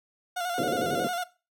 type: tone with vibrato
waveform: 30% pulse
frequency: 708 Hz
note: F5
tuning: 23 cents sharp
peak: -26 dBFS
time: 0.36-1.24 s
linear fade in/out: 10 ms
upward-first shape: square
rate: 11 Hz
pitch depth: 44 cents each way
type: low-pass noise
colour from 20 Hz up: white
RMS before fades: -28 dBFS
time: 0.58-1.07 s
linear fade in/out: 0 ms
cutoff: 590 Hz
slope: 96 dB/octave
effects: noise-tail reverb RT60 0.3 s tail -18 dB re dry + high-pass 200 Hz 12 dB/octave